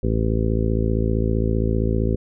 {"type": "harmonic tone", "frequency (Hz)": 55.3, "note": "A1", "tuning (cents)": 9, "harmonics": [1, 2, 3, 4, 5, 6, 7, 8, 9], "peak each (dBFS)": [-22, -23, -29, -26, -30, -32, -27, -34, -31], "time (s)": [0.03, 2.16], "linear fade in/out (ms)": 5, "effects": []}